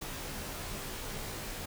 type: noise with comb filter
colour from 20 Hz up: pink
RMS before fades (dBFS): -40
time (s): 0.01-1.66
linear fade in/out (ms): 10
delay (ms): 17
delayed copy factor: -0.95
effects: none